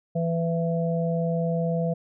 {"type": "harmonic tone", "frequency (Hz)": 166.9, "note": "E3", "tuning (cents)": 22, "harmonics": [1, 3, 4], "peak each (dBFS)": [-24, -29, -30], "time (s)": [0.15, 1.94], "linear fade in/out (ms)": 10, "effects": []}